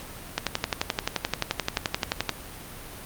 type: click train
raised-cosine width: 0.2 ms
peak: -6 dBFS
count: 23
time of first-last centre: 0.38-2.293 s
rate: 11.5 Hz
effects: pink hiss -41 dBFS RMS until 3.05 s + Opus 48 kbps